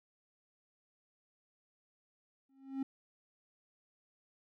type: tone with exponential growth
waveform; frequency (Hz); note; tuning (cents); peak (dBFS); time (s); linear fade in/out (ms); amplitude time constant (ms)
triangle; 269.1; C4; +49; -29; 2.49-2.83; 5; 72
effects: none